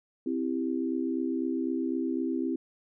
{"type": "chord", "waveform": "sine", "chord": "C major", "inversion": "none", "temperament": "equal with one note detuned", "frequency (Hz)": [261.6, 329.6, 393.4], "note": ["C4", "E4", "G4"], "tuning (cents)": [0, 0, 6], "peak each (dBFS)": [-30, -31, -36], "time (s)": [0.26, 2.56], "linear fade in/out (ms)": 5, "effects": []}